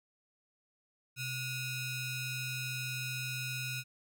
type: ring-modulated tone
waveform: sawtooth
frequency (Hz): 1318.5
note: E6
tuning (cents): 0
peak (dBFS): -29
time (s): 1.16-3.84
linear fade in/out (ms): 50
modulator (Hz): 1190
effects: none